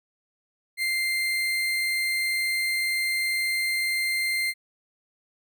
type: tone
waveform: 35% pulse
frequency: 2093 Hz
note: C7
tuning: in tune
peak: -22 dBFS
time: 0.77-4.54 s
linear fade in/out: 50 ms
effects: none